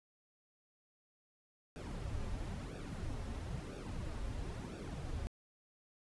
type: noise with flanger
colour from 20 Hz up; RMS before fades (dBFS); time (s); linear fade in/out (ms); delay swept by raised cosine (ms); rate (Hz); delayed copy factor
brown; -42; 1.76-5.27; 0; 0.97 to 6.37; 1; -0.7
effects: resampled to 24000 Hz